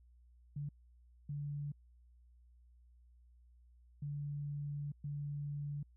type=tone bursts at uneven times; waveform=sine; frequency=144.7 Hz; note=D3; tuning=25 cents flat; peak=-38 dBFS; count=4; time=0.56-0.69 / 1.29-1.72 / 4.02-4.92 / 5.04-5.83 s; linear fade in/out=5 ms; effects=added 60 Hz sine -61 dBFS peak until 5.96 s